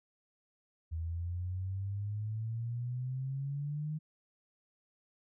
sine exponential sweep, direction up, 80.3 to 155.56 Hz, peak -34 dBFS, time 0.91-3.99 s, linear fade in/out 20 ms, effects none

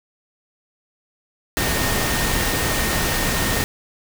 sine tone in noise, 1840 Hz, A#6, 23 cents flat, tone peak -29 dBFS, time 1.57-3.64 s, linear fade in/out 0 ms, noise pink, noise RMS -21 dBFS, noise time 1.57-3.64 s, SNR -11 dB, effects none

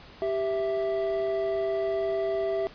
triangle tone pair together, 392 / 659.3 Hz, G4 / E5, 0 / 0 cents, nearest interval major sixth, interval 900 cents, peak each -26 dBFS, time 0.22-2.67 s, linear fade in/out 0 ms, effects pink hiss -49 dBFS RMS until 2.74 s + resampled to 11025 Hz

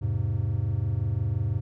triangle chord, E augmented, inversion none, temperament just, 82.41 / 103.01 / 128.76 Hz, E2 / G#2 / B#2, 0 / -14 / -27 cents, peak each -30 / -24 / -28 dBFS, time 0.01-1.61 s, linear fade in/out 20 ms, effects none

